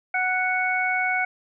harmonic tone, 740 Hz, F#5, in tune, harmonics 1 / 2 / 3, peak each -26 / -26 / -24 dBFS, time 0.14-1.25 s, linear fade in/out 5 ms, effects none

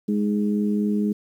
harmonic tone, 104 Hz, G#2, 3 cents sharp, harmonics 2 / 3 / 4, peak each -20 / -29 / -30 dBFS, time 0.08-1.13 s, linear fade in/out 10 ms, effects 9-bit

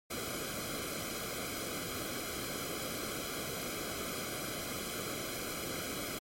pink noise with comb filter, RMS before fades -39 dBFS, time 0.1-6.19 s, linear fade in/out 10 ms, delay 1.1 ms, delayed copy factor -0.85, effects MP3 64 kbps

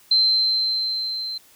sine tone with level ramp, 4107 Hz, C8, 33 cents flat, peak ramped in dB -13 to -27 dBFS, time 0.11-1.38 s, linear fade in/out 5 ms, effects white hiss -53 dBFS RMS until 1.55 s

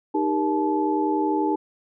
sine tone cluster, 308.7 / 398 / 469.1 / 865 Hz, D#4 / G4 / A#4 / A5, -14 / +26 / +11 / -30 cents, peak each -23 / -26 / -31 / -25 dBFS, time 0.14-1.56 s, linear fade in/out 10 ms, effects none

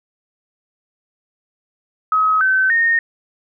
sine tone with pitch steps, 1274 / 1532.7 / 1843.8 Hz, D#6 / G6 / A#6, +41 / -39 / -19 cents, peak -12 dBFS, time 2.12-2.99 s, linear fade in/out 2 ms, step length 290 ms, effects none

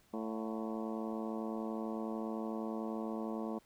harmonic tone with a mistuned harmonic, 110.8 Hz, A2, 13 cents sharp, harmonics 2 / 3 / 4 / 5 / 6 / 7 / 8 / 9 / 10, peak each -39 / -43 / -45 / -47 / -49 / -50 / -51 / -52 / -53 dBFS, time 0.13-3.59 s, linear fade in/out 10 ms, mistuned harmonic 7, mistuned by -86 cents, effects pink hiss -68 dBFS RMS until 3.65 s

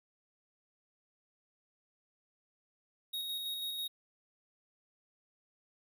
square tone with tremolo, 3759 Hz, A#7, 14 cents sharp, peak -36 dBFS, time 3.13-3.88 s, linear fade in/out 10 ms, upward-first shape square, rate 6.1 Hz, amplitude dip 25%, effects none

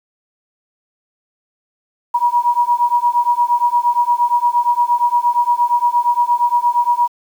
sine beating tone pair, 957 / 965.6 Hz, A#5 / B5, +45 / -39 cents, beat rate 8.6 Hz, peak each -15 dBFS, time 2.14-7.08 s, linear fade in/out 10 ms, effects 7-bit

